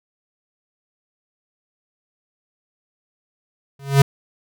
square tone with exponential growth, 138.59 Hz, C#3, in tune, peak -6 dBFS, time 3.79-4.02 s, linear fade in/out 5 ms, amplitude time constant 50 ms, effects none

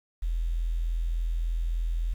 sine tone with quantisation, 41.74 Hz, E1, 22 cents sharp, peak -25 dBFS, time 0.22-2.14 s, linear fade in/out 10 ms, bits 9, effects none

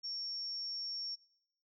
sine tone, 5490 Hz, F8, 31 cents flat, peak -38 dBFS, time 0.03-1.16 s, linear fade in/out 20 ms, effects noise-tail reverb RT60 1.0 s tail -26 dB re dry

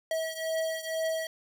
square beating tone pair, 644 / 646.1 Hz, E5 / E5, -41 / -35 cents, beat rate 2.1 Hz, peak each -32 / -35 dBFS, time 0.11-1.27 s, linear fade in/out 2 ms, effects none

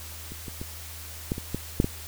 clicks, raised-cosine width 3 ms, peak -26 / -24 / -22 / -13 / -21 / -15 / -7 / -12 dBFS, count 8, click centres 0.32 / 0.482 / 0.615 / 1.319 / 1.381 / 1.546 / 1.801 / 1.844 s, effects added 80 Hz sine -42 dBFS peak until 2.07 s + white hiss -42 dBFS RMS until 2.07 s

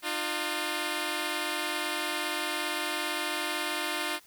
5% pulse tone pair together, 303.4 / 351 Hz, D#4 / F4, -44 / +9 cents, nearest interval minor third, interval 253 cents, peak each -21 dBFS, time 0.02-4.2 s, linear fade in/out 50 ms, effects white hiss -58 dBFS RMS until 4.26 s

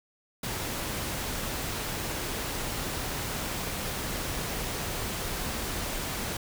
pink noise, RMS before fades -33 dBFS, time 0.43-6.37 s, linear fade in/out 5 ms, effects none

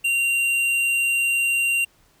sine tone with hard clipping, 2766 Hz, F7, 17 cents flat, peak -20 dBFS, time 0.04-1.85 s, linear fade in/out 10 ms, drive 9 dB, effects pink hiss -59 dBFS RMS until 2.2 s

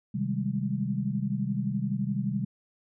sine chord, Ab major seventh, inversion first, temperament equal, 130.81 / 155.56 / 196 / 207.7 Hz, C3 / Eb3 / G3 / Ab3, 0 / 0 / 0 / 0 cents, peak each -32 / -35 / -30 / -33 dBFS, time 0.14-2.45 s, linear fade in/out 10 ms, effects none

